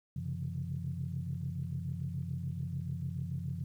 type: tone cluster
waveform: sine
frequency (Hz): 91.7 / 132.6 / 139.5 / 170.2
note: F#2 / C3 / C#3 / F3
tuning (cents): -15 / +23 / +11 / -44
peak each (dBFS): -40 / -39 / -40 / -40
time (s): 0.16-3.64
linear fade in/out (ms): 5
effects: tanh soft clip ceiling -25 dBFS + 11-bit